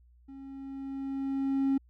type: tone with level ramp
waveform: triangle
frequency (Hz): 271.6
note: C#4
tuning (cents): -35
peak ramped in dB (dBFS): -42 to -20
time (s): 0.28-1.78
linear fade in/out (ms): 10
effects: tanh soft clip ceiling -18 dBFS + added 60 Hz sine -57 dBFS peak until 1.89 s